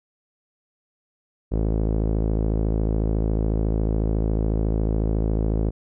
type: tone with low-pass filter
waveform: sawtooth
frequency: 54 Hz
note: A1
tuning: 32 cents flat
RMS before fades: -22 dBFS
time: 1.51-5.71 s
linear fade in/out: 20 ms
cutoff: 450 Hz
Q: 1.4
effects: none